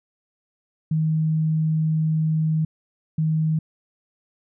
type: tone pair in turn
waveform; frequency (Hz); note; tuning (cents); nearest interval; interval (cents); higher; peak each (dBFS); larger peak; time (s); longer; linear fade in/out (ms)
sine; 157.6 / 157.6; D#3 / D#3; +23 / +23; unison; 0; neither; -18; neither; 0.91-2.65 / 3.18-3.59; first; 5
effects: none